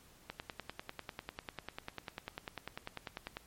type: click train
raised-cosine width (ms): 0.3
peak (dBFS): -24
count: 32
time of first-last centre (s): 0.3-3.369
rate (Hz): 10.1
effects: pink hiss -62 dBFS RMS until 3.46 s + MP3 64 kbps